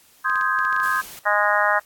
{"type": "chord", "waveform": "sine", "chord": "Ab major seventh", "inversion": "first", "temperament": "equal", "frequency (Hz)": [1046.5, 1244.5, 1568, 1661.2], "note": ["C6", "Eb6", "G6", "Ab6"], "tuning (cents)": [0, 0, 0, 0], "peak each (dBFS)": -24, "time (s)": [0.24, 1.02], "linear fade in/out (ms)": 20}
{"type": "clicks", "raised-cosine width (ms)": 0.2, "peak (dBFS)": -22, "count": 10, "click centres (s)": [0.298, 0.357, 0.412, 0.589, 0.651, 0.727, 0.764, 0.801, 0.858, 0.96]}
{"type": "noise", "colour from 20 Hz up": "white", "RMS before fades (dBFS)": -39, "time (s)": [0.83, 1.19], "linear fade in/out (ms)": 0}
{"type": "harmonic tone", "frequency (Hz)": 206.9, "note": "G#3", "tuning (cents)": -6, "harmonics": [3, 4, 5, 6, 7, 8, 9], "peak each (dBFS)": [-24, -24, -24, -24, -24, -24, -24], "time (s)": [1.25, 1.8], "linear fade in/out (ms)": 20}
{"effects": ["white hiss -54 dBFS RMS until 1.85 s", "AAC 64 kbps"]}